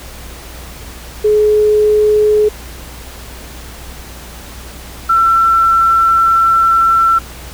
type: tone pair in turn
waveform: sine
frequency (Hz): 423.5 / 1344.5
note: G#4 / E6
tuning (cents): +34 / +34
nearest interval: octave + minor sixth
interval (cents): 2000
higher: second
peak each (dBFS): -7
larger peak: neither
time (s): 1.24-2.49 / 5.09-7.19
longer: second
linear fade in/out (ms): 10
effects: added 60 Hz sine -32 dBFS peak until 7.53 s + pink hiss -33 dBFS RMS until 7.53 s